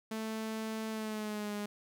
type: tone with pitch glide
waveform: sawtooth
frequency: 220.3 to 206.7 Hz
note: A3 to G#3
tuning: +2 to -8 cents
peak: -32 dBFS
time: 0.11-1.66 s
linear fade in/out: 5 ms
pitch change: -110 cents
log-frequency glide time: 0.9-1.54 s
effects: 12-bit